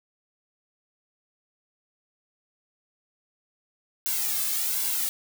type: noise with flanger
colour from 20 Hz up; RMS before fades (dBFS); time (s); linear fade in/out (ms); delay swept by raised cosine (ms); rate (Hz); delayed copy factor
blue; -27; 4.06-5.09; 0; 1.6 to 2.11; 1.3; -1
effects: none